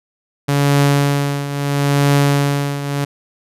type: tone with tremolo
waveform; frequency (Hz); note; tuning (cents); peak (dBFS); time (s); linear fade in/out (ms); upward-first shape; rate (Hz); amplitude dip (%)
sawtooth; 142; C#3; +42; -6; 0.48-3.05; 10; triangle; 0.75; 75
effects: resampled to 32000 Hz